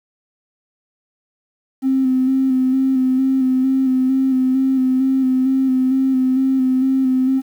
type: tone with vibrato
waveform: triangle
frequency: 261.6 Hz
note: C4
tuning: in tune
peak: -9 dBFS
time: 1.82-7.42 s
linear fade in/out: 50 ms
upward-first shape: square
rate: 2.2 Hz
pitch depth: 23 cents each way
effects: tanh soft clip ceiling -11 dBFS + 8-bit